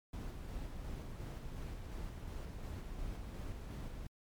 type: noise with tremolo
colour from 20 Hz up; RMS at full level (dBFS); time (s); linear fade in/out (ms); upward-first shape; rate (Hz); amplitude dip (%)
brown; -43; 0.13-4.07; 5; square; 2.8; 25
effects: MP3 96 kbps